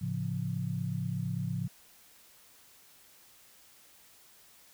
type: chord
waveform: sine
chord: A augmented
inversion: none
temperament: equal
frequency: 110 / 138.59 / 174.61 Hz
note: A2 / C#3 / E#3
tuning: 0 / 0 / 0 cents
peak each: -36 / -35 / -35 dBFS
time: 0.01-1.68 s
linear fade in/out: 10 ms
effects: white hiss -59 dBFS RMS until 4.73 s